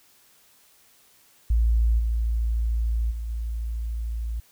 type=tone with level steps; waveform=sine; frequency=56.7 Hz; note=A#1; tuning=47 cents flat; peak=-17 / -21 / -28 / -26 dBFS; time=1.5-4.4 s; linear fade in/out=5 ms; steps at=1.98 / 3.1 / 3.28 s; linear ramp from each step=20 ms; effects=white hiss -58 dBFS RMS until 4.51 s